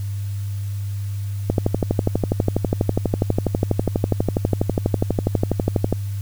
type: click train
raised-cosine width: 2 ms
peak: -4 dBFS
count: 55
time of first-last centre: 1.5-5.926 s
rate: 12.2 Hz
effects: added 100 Hz sine -23 dBFS peak until 6.21 s + white hiss -46 dBFS RMS until 6.21 s